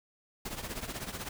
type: noise with tremolo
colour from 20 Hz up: pink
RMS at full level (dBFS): -36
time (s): 0.45-1.29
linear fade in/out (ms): 5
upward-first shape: triangle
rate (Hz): 16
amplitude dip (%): 80
effects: none